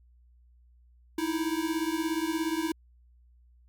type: beating tone pair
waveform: square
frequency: 314.4 / 331.4 Hz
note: D#4 / E4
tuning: +18 / +9 cents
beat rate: 17 Hz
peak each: -31 dBFS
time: 1.18-2.72 s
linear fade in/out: 5 ms
effects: added 60 Hz sine -56 dBFS peak until 3.68 s + MP3 96 kbps